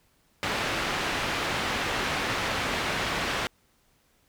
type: low-pass noise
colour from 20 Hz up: white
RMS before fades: -29 dBFS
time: 0.43-3.47 s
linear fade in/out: 0 ms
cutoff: 2500 Hz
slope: 12 dB/octave
effects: pink hiss -66 dBFS RMS until 4.28 s